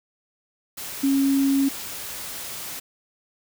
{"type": "tone in noise", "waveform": "sine", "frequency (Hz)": 274.1, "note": "C#4", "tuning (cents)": -19, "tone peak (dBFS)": -17, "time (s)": [1.03, 1.69], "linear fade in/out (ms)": 10, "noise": "white", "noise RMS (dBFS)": -34, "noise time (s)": [0.77, 2.8], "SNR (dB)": 14, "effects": []}